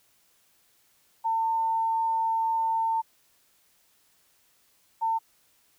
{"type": "tone pair in turn", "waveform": "sine", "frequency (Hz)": [901, 901], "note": ["A5", "A5"], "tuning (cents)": [41, 41], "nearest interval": "unison", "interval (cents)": 0, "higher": "neither", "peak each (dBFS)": -23, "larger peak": "neither", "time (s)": [[1.24, 3.02], [5.01, 5.19]], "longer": "first", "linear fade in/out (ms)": 20, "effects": ["white hiss -65 dBFS RMS until 5.78 s"]}